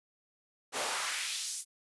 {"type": "noise with high-pass filter sweep", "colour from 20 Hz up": "pink", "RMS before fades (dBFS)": -35, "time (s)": [0.72, 1.65], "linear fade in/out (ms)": 50, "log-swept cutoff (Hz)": [450, 8600], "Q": 1.2, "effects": ["resampled to 24000 Hz"]}